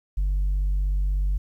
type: tone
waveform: sine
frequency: 48.21 Hz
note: G1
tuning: 28 cents flat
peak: -18 dBFS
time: 0.17-1.38 s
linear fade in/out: 10 ms
effects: tanh soft clip ceiling -19 dBFS + 10-bit